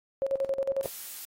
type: tone with tremolo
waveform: sine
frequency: 543 Hz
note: C#5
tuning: 36 cents flat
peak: -24 dBFS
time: 0.22-0.86 s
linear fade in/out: 0 ms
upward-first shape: square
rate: 11 Hz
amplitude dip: 75%
type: noise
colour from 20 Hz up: blue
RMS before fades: -40 dBFS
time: 0.83-1.25 s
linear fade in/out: 0 ms
effects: AAC 48 kbps